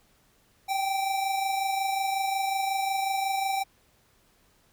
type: tone pair together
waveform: square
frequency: 776 / 801.5 Hz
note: G5 / G5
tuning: -18 / +38 cents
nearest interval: minor second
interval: 56 cents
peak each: -27 / -35 dBFS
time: 0.68-3.64 s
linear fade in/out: 20 ms
effects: pink hiss -64 dBFS RMS until 4.72 s